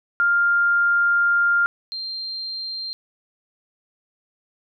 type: tone pair in turn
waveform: sine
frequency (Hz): 1400 / 4172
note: F6 / C8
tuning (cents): +4 / -6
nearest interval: octave + perfect fifth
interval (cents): 1890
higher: second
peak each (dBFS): -15 / -27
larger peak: first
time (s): 0.2-1.66 / 1.92-2.93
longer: first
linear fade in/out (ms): 0
effects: none